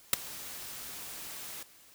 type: noise with ADSR envelope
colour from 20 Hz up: white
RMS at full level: -20 dBFS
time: 0.13-1.63 s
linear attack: 3 ms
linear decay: 10 ms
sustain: -23 dB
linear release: 4 ms
effects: white hiss -58 dBFS RMS until 1.94 s